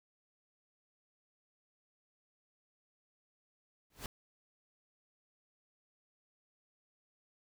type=noise with exponential growth; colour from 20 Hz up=pink; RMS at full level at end=-38 dBFS; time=3.9-4.06 s; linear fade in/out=2 ms; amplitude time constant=33 ms; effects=none